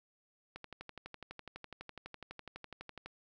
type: click train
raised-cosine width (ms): 0.3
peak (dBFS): -29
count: 31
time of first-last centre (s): 0.56-3.06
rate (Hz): 12
effects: none